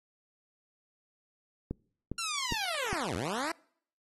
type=click train; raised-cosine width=3 ms; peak=-21 dBFS; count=4; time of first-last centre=1.71-2.93 s; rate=2.46 Hz
type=linear two-way sweep; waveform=10% pulse; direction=down then up; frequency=1396.9 to 75.7 to 343.9 Hz; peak=-24 dBFS; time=2.18-3.52 s; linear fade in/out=5 ms; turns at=3.15 s
effects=noise-tail reverb RT60 0.6 s tail -26 dB re dry + AAC 32 kbps